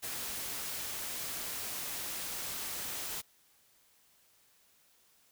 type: noise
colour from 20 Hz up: white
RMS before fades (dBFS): -39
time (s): 0.02-3.22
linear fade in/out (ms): 20
effects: white hiss -67 dBFS RMS until 5.31 s